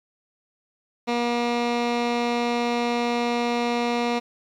15% pulse tone with low-pass filter, 238.8 Hz, A#3, 42 cents sharp, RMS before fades -24 dBFS, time 1.07-4.2 s, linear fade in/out 20 ms, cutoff 4200 Hz, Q 1.1, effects 9-bit

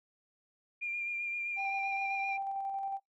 sine tone with vibrato, 2397 Hz, D7, 35 cents sharp, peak -33 dBFS, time 0.81-2.38 s, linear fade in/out 20 ms, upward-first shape sine, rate 7.7 Hz, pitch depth 22 cents each way
sine tone with tremolo, 784 Hz, G5, in tune, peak -32 dBFS, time 1.56-3 s, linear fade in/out 50 ms, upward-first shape square, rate 11 Hz, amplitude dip 25%
effects noise-tail reverb RT60 0.2 s tail -26 dB re dry + tanh soft clip ceiling -25 dBFS

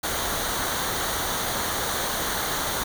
pink noise with comb filter, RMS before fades -27 dBFS, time 0.03-2.84 s, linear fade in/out 10 ms, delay 0.39 ms, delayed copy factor -0.6, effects none

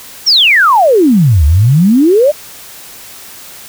sine exponential two-way sweep, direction down then up, 5820 to 69.6 to 625 Hz, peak -4 dBFS, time 0.26-2.32 s, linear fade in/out 20 ms, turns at 1.45 s, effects white hiss -32 dBFS RMS until 3.68 s

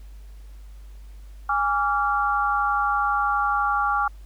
sine tone cluster, 822 / 1153 / 1385 Hz, G#5 / D6 / F6, -18 / -32 / -15 cents, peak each -24 dBFS, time 1.49-4.08 s, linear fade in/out 5 ms, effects added 50 Hz sine -39 dBFS peak until 4.25 s + pink hiss -59 dBFS RMS until 4.25 s

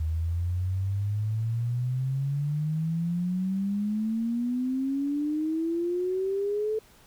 sine exponential sweep, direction up, 77.78 to 439.5 Hz, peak -25 dBFS, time 0-6.79 s, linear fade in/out 5 ms, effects pink hiss -57 dBFS RMS until 7.06 s

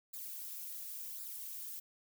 violet noise with flanger, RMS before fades -45 dBFS, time 0.13-1.8 s, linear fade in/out 10 ms, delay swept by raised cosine 0.33 to 5.13 ms, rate 0.92 Hz, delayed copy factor -0.9, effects none

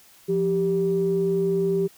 sine tone pair together, 173.01 / 392 Hz, F3 / G4, -16 / 0 cents, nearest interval octave + major second, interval 1416 cents, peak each -25 / -20 dBFS, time 0.28-1.88 s, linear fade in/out 20 ms, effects tanh soft clip ceiling -12 dBFS + white hiss -53 dBFS RMS until 1.97 s

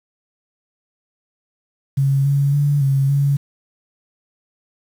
sine tone with pitch steps, 137.3 / 140.5 / 144.3 / 136.6 / 140.8 Hz, C#3 / C#3 / D3 / C#3 / C#3, -16 / +24 / -30 / -25 / +27 cents, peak -13 dBFS, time 1.97-3.37 s, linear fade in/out 10 ms, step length 280 ms, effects 7-bit

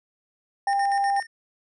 square tone with tremolo, 1826 Hz, A#6, 36 cents flat, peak -30 dBFS, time 0.67-1.27 s, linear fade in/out 10 ms, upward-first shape square, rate 8.1 Hz, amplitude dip 75%
sine tone, 796 Hz, G5, 26 cents sharp, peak -20 dBFS, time 0.67-1.2 s, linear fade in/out 2 ms
effects resampled to 24000 Hz

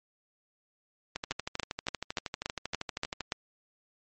two click trains, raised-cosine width 0.2 ms, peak -16 / -13 dBFS, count 27 / 8, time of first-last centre 1.16-3.207 / 1.31-3.321 s, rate 12.7 / 3.48 Hz, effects MP3 32 kbps

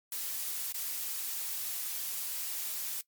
blue noise with dropouts, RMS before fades -36 dBFS, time 0.12-3.01 s, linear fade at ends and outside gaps 1 ms, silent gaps 0.723-0.743 s, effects noise-tail reverb RT60 0.1 s tail -20 dB re dry + MP3 96 kbps

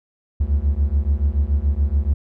triangle beating tone pair, 68 / 75 Hz, C#2 / D2, -33 / +37 cents, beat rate 7 Hz, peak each -17 dBFS, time 0.4-2.14 s, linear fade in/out 10 ms, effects none

